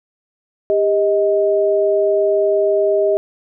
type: tone pair together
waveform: sine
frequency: 399.4 / 627.8 Hz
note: G4 / D#5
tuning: +32 / +15 cents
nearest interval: minor sixth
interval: 783 cents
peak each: -15 dBFS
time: 0.7-3.17 s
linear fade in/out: 0 ms
effects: none